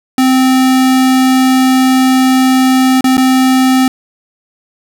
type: tone with dropouts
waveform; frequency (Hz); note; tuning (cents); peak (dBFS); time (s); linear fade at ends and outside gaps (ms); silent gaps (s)
square; 259.8; C4; -12; -7; 0.18-3.88; 2; 3.009-3.042 / 3.17-3.178
effects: 7-bit